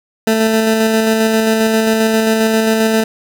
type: tone with tremolo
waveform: 20% pulse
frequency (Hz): 221.4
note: A3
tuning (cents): +11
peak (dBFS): -5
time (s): 0.27-3.04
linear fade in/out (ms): 5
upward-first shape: square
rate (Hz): 7.5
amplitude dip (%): 25
effects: none